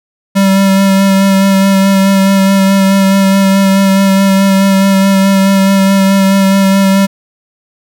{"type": "tone with vibrato", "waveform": "square", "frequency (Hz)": 194.5, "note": "G3", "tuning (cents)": -13, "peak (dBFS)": -6, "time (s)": [0.35, 7.07], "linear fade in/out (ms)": 20, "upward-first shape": "sine", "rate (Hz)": 4.7, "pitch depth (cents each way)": 17, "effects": []}